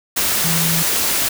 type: tone in noise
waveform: sine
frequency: 164.81 Hz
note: E3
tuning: in tune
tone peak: -20 dBFS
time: 0.44-0.83 s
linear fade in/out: 10 ms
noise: white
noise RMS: -18 dBFS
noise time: 0.16-1.29 s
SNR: -5 dB
effects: none